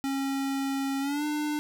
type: tone with pitch glide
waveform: square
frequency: 272.7 to 299.1 Hz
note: C#4 to D4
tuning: -28 to +32 cents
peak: -28 dBFS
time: 0.04-1.59 s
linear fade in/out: 0 ms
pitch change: +160 cents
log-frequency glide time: 1-1.24 s
effects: none